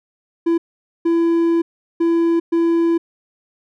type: tone bursts at uneven times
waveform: triangle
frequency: 335.1 Hz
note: E4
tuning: 29 cents sharp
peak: -11 dBFS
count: 4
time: 0.46-0.58 / 1.05-1.62 / 2-2.4 / 2.52-2.98 s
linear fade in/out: 10 ms
effects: none